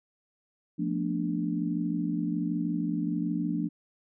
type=chord; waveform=sine; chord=B half-diminished seventh; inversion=second; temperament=equal with one note detuned; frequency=174.61 / 220 / 241.3 / 293.7 Hz; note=F3 / A3 / B3 / D4; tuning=0 / 0 / -40 / 0 cents; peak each=-31 / -34 / -35 / -31 dBFS; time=0.78-3.69 s; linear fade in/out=20 ms; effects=none